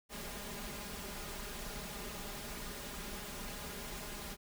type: noise with comb filter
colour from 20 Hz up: pink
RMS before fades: -44 dBFS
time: 0.09-4.37 s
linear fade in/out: 50 ms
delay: 4.9 ms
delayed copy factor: +0.7
effects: none